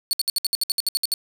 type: tone bursts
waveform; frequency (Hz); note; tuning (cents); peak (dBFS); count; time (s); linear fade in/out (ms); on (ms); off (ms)
sawtooth; 4435; C#8; 0; -16; 13; 0.11-1.139; 0; 21; 63
effects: none

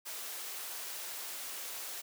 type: high-pass noise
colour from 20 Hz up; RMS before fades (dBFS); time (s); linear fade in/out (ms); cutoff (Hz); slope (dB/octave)
white; -42; 0.05-2.02; 20; 420; 12
effects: none

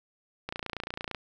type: click train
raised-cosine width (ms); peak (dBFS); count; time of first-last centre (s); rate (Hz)
0.3; -18; 20; 0.49-1.147; 28.9
effects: none

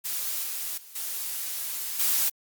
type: noise with level steps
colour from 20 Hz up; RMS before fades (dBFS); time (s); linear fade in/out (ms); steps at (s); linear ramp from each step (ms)
blue; -30 / -32 / -47 / -32 / -24; 0.04-2.3; 20; 0.43 / 0.77 / 0.95 / 1.99; 10
effects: Opus 48 kbps

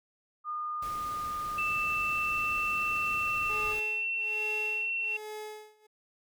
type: tone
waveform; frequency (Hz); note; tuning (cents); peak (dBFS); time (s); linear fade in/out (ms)
sine; 1219; D#6; -36; -32; 0.44-3.75; 50
type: band-stop noise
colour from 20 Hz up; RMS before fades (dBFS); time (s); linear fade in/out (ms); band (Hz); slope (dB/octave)
pink; -46; 0.82-3.8; 5; 750 to 1100; 96
type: tone with pitch glide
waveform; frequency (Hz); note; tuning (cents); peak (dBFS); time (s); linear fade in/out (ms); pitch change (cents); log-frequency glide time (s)
sine; 2654 to 2713; E7 to E7; +11 to +49; -29; 1.58-5.17; 5; +38; 1.74-4.48
type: tone with tremolo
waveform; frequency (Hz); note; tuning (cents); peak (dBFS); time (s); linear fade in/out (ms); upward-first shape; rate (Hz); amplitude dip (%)
30% pulse; 426.9; G#4; +48; -35; 3.49-5.87; 10; sine; 1.2; 95
effects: none

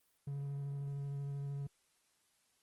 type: tone with vibrato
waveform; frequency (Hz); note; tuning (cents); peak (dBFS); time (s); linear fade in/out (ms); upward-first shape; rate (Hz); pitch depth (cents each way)
triangle; 140.6; C#3; +25; -36; 0.27-1.67; 5; square; 13; 9
effects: white hiss -75 dBFS RMS until 2.62 s + Opus 24 kbps

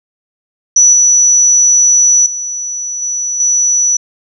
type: tone with level steps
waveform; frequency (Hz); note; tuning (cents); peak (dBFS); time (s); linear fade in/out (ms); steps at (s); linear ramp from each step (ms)
sine; 5920; F#8; 0; -3 / -5 / -17 / -14 / -8; 0.76-3.97; 5; 0.93 / 2.26 / 3.02 / 3.4; 2
effects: none

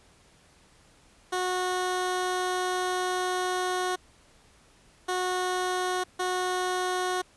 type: tone bursts at uneven times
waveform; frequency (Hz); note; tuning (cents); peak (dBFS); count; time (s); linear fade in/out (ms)
15% pulse; 365.7; F#4; -20; -20; 3; 1.32-3.96 / 5.08-6.04 / 6.19-7.22; 10
effects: pink hiss -59 dBFS RMS until 7.36 s + resampled to 24000 Hz

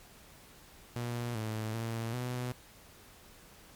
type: tone with pitch steps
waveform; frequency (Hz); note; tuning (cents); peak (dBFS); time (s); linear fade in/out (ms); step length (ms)
sawtooth; 119.8 / 109.5 / 114.3 / 124.2; A#2 / A2 / A#2 / B2; +48 / -8 / -34 / +10; -30; 0.96-2.52; 0; 390
effects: pink hiss -56 dBFS RMS until 3.75 s + MP3 96 kbps

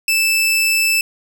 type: tone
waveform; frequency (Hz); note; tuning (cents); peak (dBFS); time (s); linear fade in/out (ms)
sawtooth; 2637; E7; 0; -10; 0.08-1.01; 2
effects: none

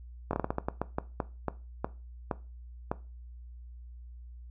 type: slowing click train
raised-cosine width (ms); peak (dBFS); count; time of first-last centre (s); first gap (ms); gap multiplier
1; -15; 15; 0.31-2.915; 22; 1.29
effects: noise-tail reverb RT60 0.3 s tail -17 dB re dry + added 60 Hz sine -44 dBFS peak until 4.5 s

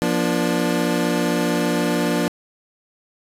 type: chord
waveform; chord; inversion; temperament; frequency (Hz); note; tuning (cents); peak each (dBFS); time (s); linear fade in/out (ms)
25% pulse; Bb major; second; equal with one note detuned; 174.61 / 238.5 / 293.7; F3 / Bb3 / D4; 0 / +40 / 0; -19; 0.02-2.28; 0
effects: resampled to 32000 Hz + 8-bit

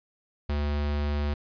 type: tone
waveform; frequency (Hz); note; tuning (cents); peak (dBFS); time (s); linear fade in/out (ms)
square; 73.1; D2; -7; -26; 0.49-1.34; 5
effects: resampled to 11025 Hz + 10-bit

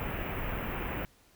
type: band-stop noise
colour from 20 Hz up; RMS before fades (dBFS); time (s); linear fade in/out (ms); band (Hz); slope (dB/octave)
pink; -35; 0-1.05; 0; 2800 to 15000; 48
effects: pink hiss -63 dBFS RMS until 1.35 s

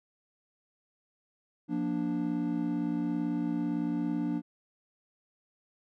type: chord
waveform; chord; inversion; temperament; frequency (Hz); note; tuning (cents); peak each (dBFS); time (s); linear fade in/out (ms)
triangle; Bb major; second; equal with one note detuned; 174.61 / 235.8 / 293.7; F3 / Bb3 / D4; 0 / +20 / 0; -33 / -32 / -29; 1.68-4.42; 50
effects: none

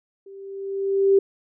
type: tone with level ramp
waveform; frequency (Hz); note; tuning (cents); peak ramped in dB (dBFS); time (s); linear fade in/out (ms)
sine; 392; G4; 0; -40 to -11; 0.26-1.19; 5
effects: none

